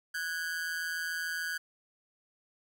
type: ring-modulated tone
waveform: 45% pulse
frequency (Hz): 1560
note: G6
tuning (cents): -9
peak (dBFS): -30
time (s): 0.14-1.58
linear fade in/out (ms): 10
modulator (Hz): 83.5
effects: none